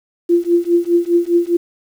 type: tone with tremolo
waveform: sine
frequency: 344.8 Hz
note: F4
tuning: 22 cents flat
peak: -7 dBFS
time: 0.29-1.57 s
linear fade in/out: 10 ms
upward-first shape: triangle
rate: 4.9 Hz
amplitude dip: 100%
effects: 7-bit